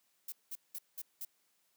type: noise bursts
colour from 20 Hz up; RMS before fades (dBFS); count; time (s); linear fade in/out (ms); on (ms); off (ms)
violet; -42; 5; 0.28-1.25; 5; 42; 190
effects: white hiss -75 dBFS RMS until 1.76 s + high-pass 150 Hz 12 dB/octave